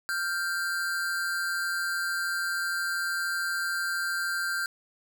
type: tone pair together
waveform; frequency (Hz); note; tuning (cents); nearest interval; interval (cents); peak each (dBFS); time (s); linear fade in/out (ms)
square; 1396.9 / 1569.9; F6 / G6; 0 / +2; major second; 202; -33 / -30; 0.09-4.66; 0
effects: none